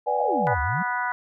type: chord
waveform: sine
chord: G# half-diminished seventh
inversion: first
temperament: equal with one note detuned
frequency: 493.9 / 587.3 / 753.8 / 830.6 Hz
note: B4 / D5 / F#5 / G#5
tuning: 0 / 0 / +32 / 0 cents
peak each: -27 / -28 / -28 / -24 dBFS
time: 0.06-0.55 s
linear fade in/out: 20 ms
type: exponential two-way sweep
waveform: sine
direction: down then up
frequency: 830.6 to 69.1 to 200.6 Hz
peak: -26 dBFS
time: 0.17-0.83 s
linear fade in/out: 10 ms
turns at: 0.61 s
type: harmonic tone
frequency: 245.9 Hz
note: B3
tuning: 7 cents flat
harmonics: 3 / 4 / 5 / 6 / 7 / 8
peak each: -32 / -27 / -36 / -28 / -39 / -35 dBFS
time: 0.47-1.12 s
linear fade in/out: 0 ms
effects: none